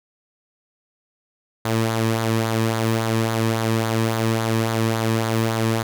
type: tone with flanger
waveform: sawtooth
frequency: 112.6 Hz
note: A2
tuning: 40 cents sharp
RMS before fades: -21 dBFS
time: 1.65-5.83 s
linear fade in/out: 5 ms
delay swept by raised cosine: 0.36 to 1.46 ms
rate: 3.6 Hz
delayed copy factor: -0.5
effects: none